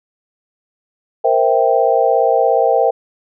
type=chord; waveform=sine; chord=C dominant seventh; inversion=third; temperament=equal; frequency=466.2 / 523.3 / 659.3 / 784 Hz; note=Bb4 / C5 / E5 / G5; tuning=0 / 0 / 0 / 0 cents; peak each=-16 dBFS; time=1.24-2.91 s; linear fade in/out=10 ms; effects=none